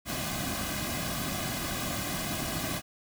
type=noise with comb filter; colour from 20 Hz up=pink; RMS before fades=-33 dBFS; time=0.05-2.82 s; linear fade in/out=50 ms; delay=2.2 ms; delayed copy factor=-0.75; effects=none